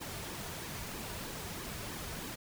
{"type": "noise with flanger", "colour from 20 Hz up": "pink", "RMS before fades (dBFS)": -42, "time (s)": [0, 2.36], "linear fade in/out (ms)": 20, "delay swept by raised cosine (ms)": [1.4, 3.8], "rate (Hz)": 3.1, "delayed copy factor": -0.5, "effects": []}